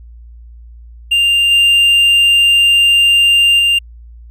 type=tone with level steps; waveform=triangle; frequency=2794 Hz; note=F7; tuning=in tune; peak=-7 / -5 / -7 dBFS; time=1.11-3.79 s; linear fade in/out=10 ms; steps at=1.51 / 3.59 s; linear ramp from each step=5 ms; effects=added 58 Hz sine -33 dBFS peak until 4.3 s